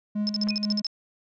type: tone with tremolo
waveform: triangle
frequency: 208.9 Hz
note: G#3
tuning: 10 cents sharp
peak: -21 dBFS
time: 0.15-0.82 s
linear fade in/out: 10 ms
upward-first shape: triangle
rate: 4 Hz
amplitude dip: 60%
type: tone bursts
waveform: sine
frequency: 5240 Hz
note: E8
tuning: 11 cents flat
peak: -24 dBFS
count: 9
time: 0.27-0.867 s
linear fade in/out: 0 ms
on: 21 ms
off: 51 ms
type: clicks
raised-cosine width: 0.5 ms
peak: -27 dBFS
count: 2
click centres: 0.471 / 0.477 s
type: tone with exponential decay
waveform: sine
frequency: 2489 Hz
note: D#7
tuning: in tune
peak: -30 dBFS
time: 0.5-0.68 s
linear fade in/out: 5 ms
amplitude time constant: 38 ms
effects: resampled to 16000 Hz